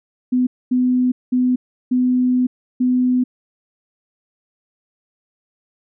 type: tone bursts at uneven times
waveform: sine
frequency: 251.3 Hz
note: B3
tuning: 30 cents sharp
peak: -13 dBFS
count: 5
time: 0.32-0.47 / 0.71-1.12 / 1.32-1.56 / 1.91-2.47 / 2.8-3.24 s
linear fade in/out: 10 ms
effects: none